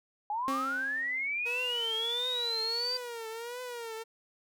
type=linear sweep; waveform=sine; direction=up; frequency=811 to 4717 Hz; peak=-30 dBFS; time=0.3-2.97 s; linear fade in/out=2 ms
type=tone with exponential decay; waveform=sawtooth; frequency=266.9 Hz; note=C4; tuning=35 cents sharp; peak=-27 dBFS; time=0.48-1.5 s; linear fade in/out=0 ms; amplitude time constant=220 ms
type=tone with vibrato; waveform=sawtooth; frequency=472 Hz; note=A#4; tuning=22 cents sharp; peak=-34 dBFS; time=1.45-4.04 s; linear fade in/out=20 ms; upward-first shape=triangle; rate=1.5 Hz; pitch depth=120 cents each way
effects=none